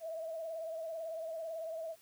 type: tone with vibrato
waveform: sine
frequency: 650 Hz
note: E5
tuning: 24 cents flat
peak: -38 dBFS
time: 0-1.96 s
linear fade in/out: 50 ms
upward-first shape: sine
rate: 18 Hz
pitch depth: 50 cents each way
effects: white hiss -64 dBFS RMS until 2.01 s